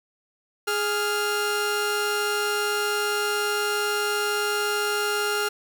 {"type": "tone pair together", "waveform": "sawtooth", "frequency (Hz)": [415.3, 1396.9], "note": ["G#4", "F6"], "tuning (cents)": [0, 0], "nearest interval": "octave + major sixth", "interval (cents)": 2100, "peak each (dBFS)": -22, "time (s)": [0.67, 5.49], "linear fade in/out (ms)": 10, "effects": []}